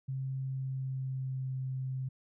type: tone with pitch glide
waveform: sine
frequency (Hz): 133.1 to 130.96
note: C3 to C3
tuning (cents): +30 to +2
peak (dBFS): -33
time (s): 0.08-2.09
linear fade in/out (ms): 10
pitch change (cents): -28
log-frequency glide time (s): 0.36-1.56
effects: none